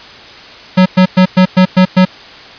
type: tone bursts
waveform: square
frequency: 185 Hz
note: F#3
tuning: in tune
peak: -4 dBFS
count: 7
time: 0.77-2.053 s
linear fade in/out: 10 ms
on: 89 ms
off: 110 ms
effects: white hiss -33 dBFS RMS until 2.58 s + resampled to 11025 Hz